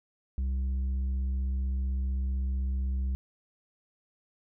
sine tone with tanh clipping, 65.41 Hz, C2, in tune, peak -28 dBFS, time 0.38-3.15 s, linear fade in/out 0 ms, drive 5 dB, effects none

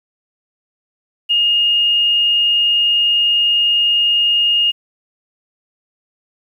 sine tone, 2845 Hz, F7, 31 cents sharp, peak -11 dBFS, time 1.29-4.72 s, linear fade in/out 20 ms, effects 8-bit

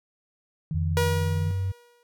sine tone with tremolo, 155.56 Hz, D#3, in tune, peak -25 dBFS, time 0.71-1.51 s, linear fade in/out 0 ms, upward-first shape sine, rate 20 Hz, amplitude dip 50%
sine tone with pitch glide, 86 to 94.87 Hz, F2 to F#2, -26 to +44 cents, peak -24 dBFS, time 0.74-1.72 s, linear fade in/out 10 ms, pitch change +170 cents, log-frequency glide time 0.84-1.53 s
sawtooth tone with exponential decay, 480 Hz, B4, 49 cents flat, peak -17 dBFS, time 0.97-2.03 s, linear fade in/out 1 ms, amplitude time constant 230 ms
effects none

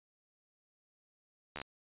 slowing click train, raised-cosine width 0.3 ms, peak -24 dBFS, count 5, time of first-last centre 1.56-1.616 s, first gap 13 ms, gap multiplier 1.05, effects resampled to 8000 Hz

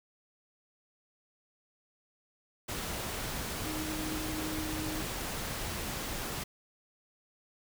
sine tone in noise, 311.1 Hz, D#4, in tune, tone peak -37 dBFS, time 3.66-5.02 s, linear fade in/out 10 ms, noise pink, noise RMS -37 dBFS, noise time 2.68-6.44 s, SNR -3 dB, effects none

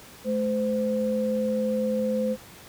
sine tone pair together, 215 / 514 Hz, A3 / C5, -40 / -31 cents, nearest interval octave + minor third, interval 1509 cents, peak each -26 / -25 dBFS, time 0.24-2.37 s, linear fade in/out 50 ms, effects pink hiss -47 dBFS RMS until 2.68 s + high-pass 60 Hz 12 dB/octave

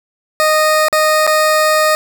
20% pulse tone with dropouts, 619 Hz, D#5, 9 cents flat, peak -5 dBFS, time 0.4-1.95 s, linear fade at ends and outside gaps 0 ms, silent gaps 0.884-0.927 / 1.267-1.275 s, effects 7-bit

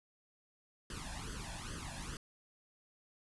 pink noise with flanger, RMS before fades -44 dBFS, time 0.9-2.17 s, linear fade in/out 2 ms, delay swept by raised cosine 0.63 to 1.2 ms, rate 2.4 Hz, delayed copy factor +0.85, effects resampled to 24000 Hz

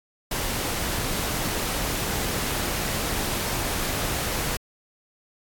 pink noise, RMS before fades -27 dBFS, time 0.31-4.57 s, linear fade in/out 5 ms, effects AAC 64 kbps

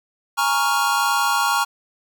square chord, Bb minor seventh, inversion third, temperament equal, 830.6 / 932.3 / 1108.7 / 1396.9 Hz, Ab5 / Bb5 / Db6 / F6, 0 / 0 / 0 / 0 cents, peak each -25 / -24 / -23 / -23 dBFS, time 0.37-1.65 s, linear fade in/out 20 ms, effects 9-bit

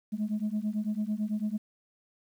sine beating tone pair, 207.7 / 216.7 Hz, G#3 / A3, 0 / -26 cents, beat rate 9 Hz, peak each -30 / -30 dBFS, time 0.12-1.58 s, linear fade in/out 20 ms, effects tanh soft clip ceiling -24 dBFS + 10-bit

